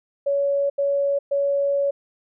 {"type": "tone bursts at uneven times", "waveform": "sine", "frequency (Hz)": 562, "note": "C#5", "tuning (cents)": 24, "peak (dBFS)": -18, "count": 3, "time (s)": [[0.26, 0.7], [0.78, 1.19], [1.31, 1.91]], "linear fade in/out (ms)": 10, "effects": []}